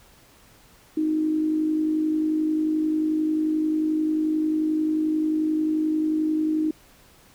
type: tone with amplitude modulation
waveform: sine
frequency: 311.1 Hz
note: D#4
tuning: in tune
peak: -18 dBFS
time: 0.97-6.71 s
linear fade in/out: 5 ms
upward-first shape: sine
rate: 51.3 Hz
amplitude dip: 45%
effects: pink hiss -54 dBFS RMS until 7.34 s